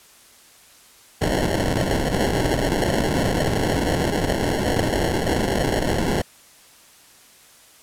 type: noise with sample-and-hold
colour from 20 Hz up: violet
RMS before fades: -21 dBFS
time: 1.21-6.22 s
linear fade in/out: 10 ms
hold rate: 1225 Hz
effects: white hiss -50 dBFS RMS until 7.82 s + low-pass 12000 Hz 12 dB/octave